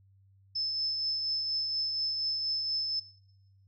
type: tone with tremolo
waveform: sine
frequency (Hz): 5250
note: E8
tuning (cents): -8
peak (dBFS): -28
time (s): 0.55-3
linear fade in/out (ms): 10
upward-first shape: triangle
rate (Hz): 4.2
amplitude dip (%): 40
effects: noise-tail reverb RT60 1.0 s tail -19 dB re dry + added 97 Hz sine -59 dBFS peak until 3.67 s